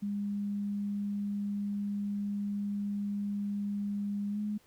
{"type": "tone with pitch glide", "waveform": "sine", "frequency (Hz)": [203.2, 209.3], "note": ["G#3", "G#3"], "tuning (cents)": [-38, 14], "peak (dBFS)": -31, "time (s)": [0.02, 4.58], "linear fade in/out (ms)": 10, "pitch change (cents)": 52, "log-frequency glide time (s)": [4.3, 4.39], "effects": ["pink hiss -65 dBFS RMS until 4.66 s"]}